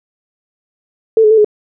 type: tone with pitch steps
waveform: sine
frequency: 445.5 / 426.4 / 442 / 421.3 Hz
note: A4 / G#4 / A4 / G#4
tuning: +22 / +46 / +8 / +25 cents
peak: -5 dBFS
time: 1.17-1.446 s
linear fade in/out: 2 ms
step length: 69 ms
effects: none